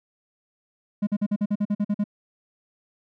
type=tone bursts; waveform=triangle; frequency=206.2 Hz; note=G#3; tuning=12 cents flat; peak=-18 dBFS; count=11; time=1.02-2.041 s; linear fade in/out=10 ms; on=51 ms; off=46 ms; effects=none